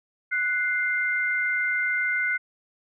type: tone pair together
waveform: sine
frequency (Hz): 1480 / 2093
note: F#6 / C7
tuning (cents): 0 / 0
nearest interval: tritone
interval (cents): 600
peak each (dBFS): -25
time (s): 0.31-2.38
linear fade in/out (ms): 20
effects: none